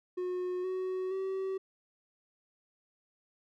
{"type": "tone with pitch steps", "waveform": "triangle", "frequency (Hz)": [362.7, 372.5, 382.5], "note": ["F#4", "F#4", "G4"], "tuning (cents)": [-34, 12, -42], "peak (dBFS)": -30, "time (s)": [0.17, 1.58], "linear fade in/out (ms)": 10, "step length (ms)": 470, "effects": []}